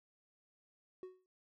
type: tone with exponential decay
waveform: triangle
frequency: 370 Hz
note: F#4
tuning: in tune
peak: -40 dBFS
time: 1.03-1.26 s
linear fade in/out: 1 ms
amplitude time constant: 49 ms
effects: none